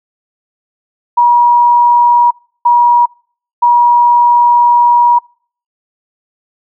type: tone bursts at uneven times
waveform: sine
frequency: 959 Hz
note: A#5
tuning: 49 cents sharp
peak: -4 dBFS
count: 3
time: 1.17-2.31 / 2.65-3.06 / 3.62-5.19 s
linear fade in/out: 10 ms
effects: noise-tail reverb RT60 0.5 s tail -26 dB re dry